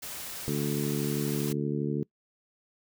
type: noise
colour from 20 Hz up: white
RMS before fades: -39 dBFS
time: 0.02-1.53 s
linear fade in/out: 10 ms
type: harmonic tone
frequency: 72.5 Hz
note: D2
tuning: 22 cents flat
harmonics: 2 / 3 / 4 / 5 / 6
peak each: -31 / -33 / -34 / -35 / -36 dBFS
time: 0.48-2.03 s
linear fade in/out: 0 ms
effects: noise-tail reverb RT60 0.1 s tail -24 dB re dry